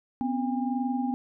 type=tone cluster; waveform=sine; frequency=249.5 / 271 / 807 Hz; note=B3 / C#4 / G#5; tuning=+18 / -39 / -50 cents; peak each=-27 / -33 / -33 dBFS; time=0.21-1.14 s; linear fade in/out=0 ms; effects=none